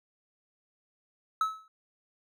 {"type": "tone with exponential decay", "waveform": "triangle", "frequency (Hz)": 1296, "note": "E6", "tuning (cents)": -30, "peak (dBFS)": -20, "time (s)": [1.41, 1.68], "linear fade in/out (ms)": 2, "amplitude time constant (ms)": 58, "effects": []}